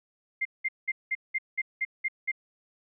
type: tone bursts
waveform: sine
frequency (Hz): 2103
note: C7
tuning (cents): +8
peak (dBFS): -25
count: 9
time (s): 0.41-2.317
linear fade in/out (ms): 10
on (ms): 43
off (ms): 190
effects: none